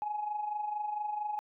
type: tone with amplitude modulation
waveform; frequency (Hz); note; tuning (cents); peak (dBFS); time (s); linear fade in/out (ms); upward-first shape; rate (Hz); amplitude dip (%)
sine; 840; G#5; +19; -29; 0.02-1.39; 0; sine; 24.4; 60
effects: tanh soft clip ceiling -25 dBFS